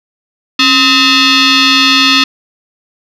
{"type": "tone with frequency modulation", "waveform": "sine", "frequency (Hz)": 502, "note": "B4", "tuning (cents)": 28, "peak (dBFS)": -4, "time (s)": [0.59, 2.24], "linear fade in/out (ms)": 5, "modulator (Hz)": 772, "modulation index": 5.5, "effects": ["tanh soft clip ceiling -1 dBFS"]}